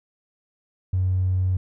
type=tone with tanh clipping; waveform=triangle; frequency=92.6 Hz; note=F#2; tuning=2 cents sharp; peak=-18 dBFS; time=0.93-1.57 s; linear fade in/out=5 ms; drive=1 dB; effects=none